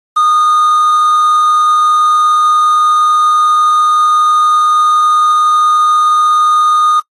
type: tone with quantisation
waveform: triangle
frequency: 1230 Hz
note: D#6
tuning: 20 cents flat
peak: -5 dBFS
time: 0.16-7 s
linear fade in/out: 10 ms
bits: 5
effects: noise-tail reverb RT60 0.1 s tail -23 dB re dry + AAC 32 kbps